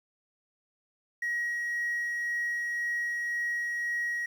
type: tone with tremolo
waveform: triangle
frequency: 1900 Hz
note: A#6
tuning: 33 cents sharp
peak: -25 dBFS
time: 1.22-4.26 s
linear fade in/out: 5 ms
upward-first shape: sine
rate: 1.9 Hz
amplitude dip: 25%
effects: tanh soft clip ceiling -24 dBFS + 10-bit